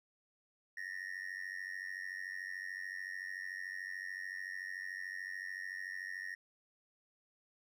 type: tone with amplitude modulation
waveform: triangle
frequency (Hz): 1849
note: A#6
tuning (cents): -15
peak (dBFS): -35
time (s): 0.77-6.35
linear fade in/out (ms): 5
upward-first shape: sine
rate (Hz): 93.6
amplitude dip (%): 100
effects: none